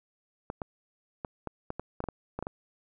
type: clicks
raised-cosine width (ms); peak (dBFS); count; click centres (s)
1; -20; 12; 0.501 / 0.618 / 1.248 / 1.473 / 1.704 / 1.796 / 2.004 / 2.04 / 2.087 / 2.39 / 2.426 / 2.469
effects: none